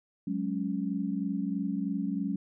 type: chord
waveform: sine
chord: F# suspended second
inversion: none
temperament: just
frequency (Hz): 185 / 208.1 / 277.5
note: F#3 / G#3 / C#4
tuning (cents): 0 / +4 / +2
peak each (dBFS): -33 / -33 / -33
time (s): 0.27-2.36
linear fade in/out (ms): 5
effects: none